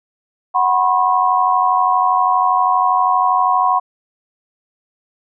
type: chord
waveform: sine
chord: F# suspended fourth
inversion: none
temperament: equal with one note detuned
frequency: 740 / 987.8 / 1080.3 Hz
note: F#5 / B5 / C#6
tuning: 0 / 0 / -45 cents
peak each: -16 dBFS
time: 0.54-3.8 s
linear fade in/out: 20 ms
effects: none